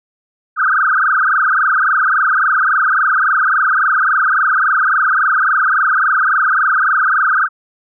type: tone with frequency modulation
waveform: sine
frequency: 1400 Hz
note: F6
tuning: 4 cents sharp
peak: -10 dBFS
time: 0.56-7.49 s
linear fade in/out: 50 ms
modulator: 23.6 Hz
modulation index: 7.6
effects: none